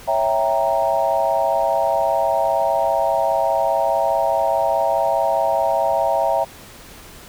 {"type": "chord", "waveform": "sine", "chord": "C# diminished seventh", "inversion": "none", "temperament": "equal", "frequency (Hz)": [554.4, 659.3, 784, 932.3], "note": ["C#5", "E5", "G5", "Bb5"], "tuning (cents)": [0, 0, 0, 0], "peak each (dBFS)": [-23, -19, -22, -22], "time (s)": [0.07, 6.45], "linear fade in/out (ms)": 20, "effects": ["pink hiss -41 dBFS RMS until 7.28 s"]}